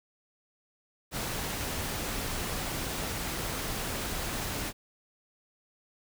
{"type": "noise", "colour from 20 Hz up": "pink", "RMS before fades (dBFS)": -34, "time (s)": [1.11, 4.73], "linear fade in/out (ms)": 50, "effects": []}